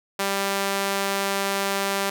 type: tone with high-pass filter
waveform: sawtooth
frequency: 197.2 Hz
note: G3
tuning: 11 cents sharp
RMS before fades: -25 dBFS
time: 0.19-2.1 s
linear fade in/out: 5 ms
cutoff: 460 Hz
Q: 0.53
effects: none